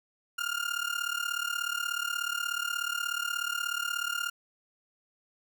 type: tone with amplitude modulation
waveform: 30% pulse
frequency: 1408 Hz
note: F6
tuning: 14 cents sharp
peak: -24 dBFS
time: 0.38-4.3 s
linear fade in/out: 10 ms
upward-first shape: sine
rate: 36.6 Hz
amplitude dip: 85%
effects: none